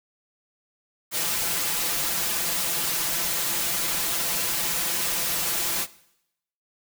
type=noise with comb filter; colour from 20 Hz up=white; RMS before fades=-26 dBFS; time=1.11-5.87 s; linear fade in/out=50 ms; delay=5.9 ms; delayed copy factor=+0.9; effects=noise-tail reverb RT60 0.8 s tail -19 dB re dry